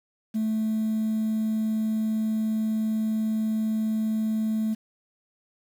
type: tone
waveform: sine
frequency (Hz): 218.7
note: A3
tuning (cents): -10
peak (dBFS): -21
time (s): 0.34-4.75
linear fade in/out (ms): 20
effects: tanh soft clip ceiling -21 dBFS + 8-bit